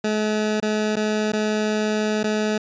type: tone with dropouts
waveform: 20% pulse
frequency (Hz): 213.7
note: G#3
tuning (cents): +50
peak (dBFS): -15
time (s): 0.04-2.58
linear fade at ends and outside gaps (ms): 5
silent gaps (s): 0.602-0.625 / 0.958-0.966 / 1.321-1.332 / 2.232-2.24
effects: resampled to 16000 Hz